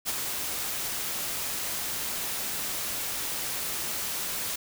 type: noise with ADSR envelope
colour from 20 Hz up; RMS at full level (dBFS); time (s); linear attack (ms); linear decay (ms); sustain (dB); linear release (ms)
white; -28; 0.05-4.56; 36; 31; -4; 7
effects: none